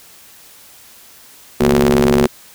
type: ring-modulated tone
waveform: sawtooth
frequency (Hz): 69.4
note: C#2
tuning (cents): +3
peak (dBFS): -3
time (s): 1.6-2.27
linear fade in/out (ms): 10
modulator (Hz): 303
effects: white hiss -43 dBFS RMS until 2.54 s